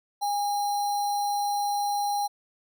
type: tone with sample-and-hold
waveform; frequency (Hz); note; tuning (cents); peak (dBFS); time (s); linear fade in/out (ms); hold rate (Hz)
sine; 817; G#5; -29; -24; 0.21-2.28; 20; 4900
effects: none